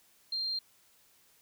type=tone; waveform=sine; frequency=4186 Hz; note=C8; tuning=in tune; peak=-31 dBFS; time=0.32-0.59 s; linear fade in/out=5 ms; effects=white hiss -65 dBFS RMS until 1.41 s